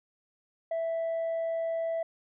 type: tone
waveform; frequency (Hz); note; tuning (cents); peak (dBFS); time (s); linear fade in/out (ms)
sine; 659.3; E5; 0; -26; 0.71-2.03; 5
effects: tanh soft clip ceiling -27 dBFS